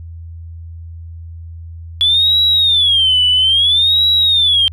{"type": "tone with vibrato", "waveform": "sine", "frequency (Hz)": 3400, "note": "G#7", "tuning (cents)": 40, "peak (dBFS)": -8, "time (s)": [2.01, 4.68], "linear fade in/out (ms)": 0, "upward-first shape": "sine", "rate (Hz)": 0.6, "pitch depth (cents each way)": 230, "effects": ["tanh soft clip ceiling -4 dBFS", "added 83 Hz sine -28 dBFS peak until 4.72 s"]}